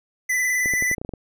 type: tone with vibrato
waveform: square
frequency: 1996 Hz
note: B6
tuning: 18 cents sharp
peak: -20 dBFS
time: 0.29-0.95 s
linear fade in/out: 10 ms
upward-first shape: square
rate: 19 Hz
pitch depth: 21 cents each way
type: clicks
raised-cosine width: 2 ms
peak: -18 dBFS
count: 9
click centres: 0.659 / 0.737 / 0.824 / 0.914 / 0.982 / 1.015 / 1.049 / 1.092 / 1.137 s
effects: none